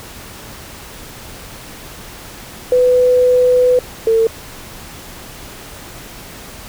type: tone pair in turn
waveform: sine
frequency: 499.2 / 450.2 Hz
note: B4 / A4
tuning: +19 / +40 cents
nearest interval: major second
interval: 179 cents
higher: first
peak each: -8 / -9 dBFS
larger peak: first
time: 2.72-3.79 / 4.07-4.27 s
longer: first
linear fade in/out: 2 ms
effects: pink hiss -34 dBFS RMS until 6.68 s